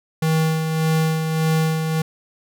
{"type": "tone with tremolo", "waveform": "square", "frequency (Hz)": 159.3, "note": "D#3", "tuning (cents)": 41, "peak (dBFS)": -16, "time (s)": [0.22, 2.02], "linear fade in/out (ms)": 5, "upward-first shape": "sine", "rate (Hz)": 1.7, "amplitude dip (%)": 45, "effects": []}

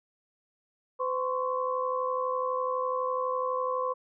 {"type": "tone cluster", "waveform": "sine", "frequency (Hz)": [509, 1038, 1110], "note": ["C5", "C6", "C#6"], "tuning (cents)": [-48, -14, 2], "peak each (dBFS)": [-30, -32, -33], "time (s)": [0.99, 3.94], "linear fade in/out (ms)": 20, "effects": []}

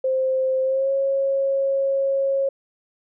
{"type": "tone with pitch glide", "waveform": "sine", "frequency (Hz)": [523.3, 545.5], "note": ["C5", "C#5"], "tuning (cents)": [0, -28], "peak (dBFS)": -18, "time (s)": [0.04, 2.49], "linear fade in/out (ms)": 5, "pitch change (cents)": 72, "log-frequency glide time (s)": [0.63, 0.91], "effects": []}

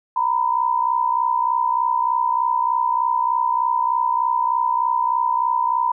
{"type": "tone pair together", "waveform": "sine", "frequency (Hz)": [934, 997.3], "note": ["A#5", "B5"], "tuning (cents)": [3, 17], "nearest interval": "minor second", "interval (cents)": 114, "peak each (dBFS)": [-20, -19], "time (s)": [0.16, 5.92], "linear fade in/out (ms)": 5, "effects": []}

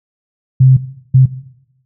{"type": "tone bursts at uneven times", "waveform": "sine", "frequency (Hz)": 130.81, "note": "C3", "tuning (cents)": 0, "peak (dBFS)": -3, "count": 2, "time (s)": [[0.6, 0.77], [1.14, 1.26]], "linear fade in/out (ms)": 10, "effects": ["noise-tail reverb RT60 0.9 s tail -17 dB re dry"]}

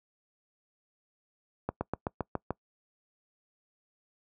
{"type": "slowing click train", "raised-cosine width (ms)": 1, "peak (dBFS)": -16, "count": 7, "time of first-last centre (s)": [1.69, 2.506], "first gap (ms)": 120, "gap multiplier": 1.05, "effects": ["noise-tail reverb RT60 0.1 s tail -24 dB re dry", "high-pass 60 Hz 12 dB/octave"]}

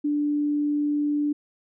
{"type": "tone", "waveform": "sine", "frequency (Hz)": 293.7, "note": "D4", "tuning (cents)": 0, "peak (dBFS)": -21, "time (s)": [0.04, 1.33], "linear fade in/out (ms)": 10, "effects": []}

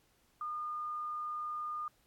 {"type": "tone", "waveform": "sine", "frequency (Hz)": 1217, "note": "D#6", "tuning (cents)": -39, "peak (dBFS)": -36, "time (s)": [0.41, 1.88], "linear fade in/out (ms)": 2, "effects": ["pink hiss -71 dBFS RMS until 2.06 s", "AAC 64 kbps"]}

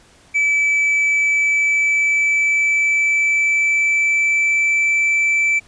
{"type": "tone with pitch glide", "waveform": "triangle", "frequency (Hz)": [2304, 2324], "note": ["D7", "D7"], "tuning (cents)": [-34, -19], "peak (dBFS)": -12, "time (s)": [0.34, 5.6], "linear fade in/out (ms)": 20, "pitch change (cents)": 15, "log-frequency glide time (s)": [1.19, 4.91], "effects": ["pink hiss -50 dBFS RMS until 5.67 s", "resampled to 22050 Hz"]}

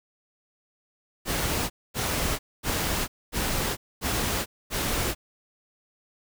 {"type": "noise bursts", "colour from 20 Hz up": "pink", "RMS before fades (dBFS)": -27, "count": 6, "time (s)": [1.25, 5.15], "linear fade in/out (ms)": 50, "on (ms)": 450, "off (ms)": 240, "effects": []}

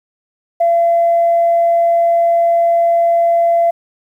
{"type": "tone", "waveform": "sine", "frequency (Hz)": 680, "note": "F5", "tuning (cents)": -46, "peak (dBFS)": -8, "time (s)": [0.6, 3.71], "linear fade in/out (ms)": 10, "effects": ["tanh soft clip ceiling -5 dBFS", "8-bit"]}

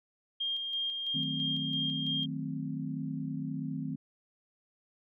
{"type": "tone with tremolo", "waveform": "sine", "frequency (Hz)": 3214, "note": "G7", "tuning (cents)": 43, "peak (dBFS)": -30, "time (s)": [0.4, 2.26], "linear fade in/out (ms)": 10, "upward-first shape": "square", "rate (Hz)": 3, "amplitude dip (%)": 35}
{"type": "chord", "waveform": "sine", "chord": "D# diminished seventh", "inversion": "none", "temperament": "equal", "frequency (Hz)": [155.56, 185, 220, 261.6], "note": ["D#3", "F#3", "A3", "C4"], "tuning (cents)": [0, 0, 0, 0], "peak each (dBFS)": [-37, -42, -41, -37], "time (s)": [1.14, 3.96], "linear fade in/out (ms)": 10}
{"effects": []}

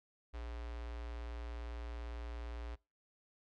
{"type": "tone with notch filter", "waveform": "square", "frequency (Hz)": 58.8, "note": "A#1", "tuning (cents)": 16, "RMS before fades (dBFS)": -44, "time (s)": [0.33, 2.76], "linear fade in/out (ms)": 20, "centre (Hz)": 160, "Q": 0.6, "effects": ["noise-tail reverb RT60 0.3 s tail -25 dB re dry", "low-pass 4000 Hz 12 dB/octave"]}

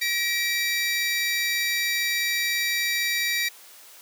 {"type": "tone pair together", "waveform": "25% pulse", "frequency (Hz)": [1907, 2325], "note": ["A#6", "D7"], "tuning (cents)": [39, -18], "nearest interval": "minor third", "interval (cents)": 343, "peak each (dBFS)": [-22, -22], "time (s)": [0.01, 3.49], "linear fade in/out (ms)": 10, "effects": ["white hiss -48 dBFS RMS until 4.01 s", "high-pass 400 Hz 12 dB/octave"]}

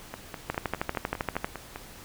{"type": "two click trains", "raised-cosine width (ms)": 0.5, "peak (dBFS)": [-20, -12], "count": [9, 13], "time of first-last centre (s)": [[0.14, 1.759], [0.5, 1.445]], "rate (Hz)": [4.94, 12.7], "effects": ["pink hiss -47 dBFS RMS until 2.04 s"]}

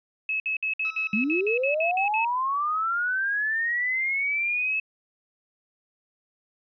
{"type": "tone bursts", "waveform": "sine", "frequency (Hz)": 2583, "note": "E7", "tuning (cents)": -36, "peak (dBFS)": -24, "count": 12, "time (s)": [0.29, 2.248], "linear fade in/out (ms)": 2, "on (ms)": 110, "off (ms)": 58}
{"type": "tone with exponential decay", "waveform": "sawtooth", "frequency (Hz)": 1299, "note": "E6", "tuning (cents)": -26, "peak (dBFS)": -33, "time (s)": [0.85, 2.19], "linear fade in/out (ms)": 0, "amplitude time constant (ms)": 290}
{"type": "linear sweep", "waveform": "sine", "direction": "up", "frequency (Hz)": [196, 2609], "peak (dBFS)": -23, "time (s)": [1.13, 4.8], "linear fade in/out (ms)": 5}
{"effects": ["resampled to 11025 Hz"]}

